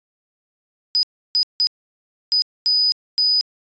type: tone bursts at uneven times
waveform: sine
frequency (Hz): 4978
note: D#8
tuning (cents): 0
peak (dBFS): -14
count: 6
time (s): 0.95-1.03 / 1.35-1.43 / 1.6-1.67 / 2.32-2.42 / 2.66-2.92 / 3.18-3.41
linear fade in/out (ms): 0
effects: resampled to 16000 Hz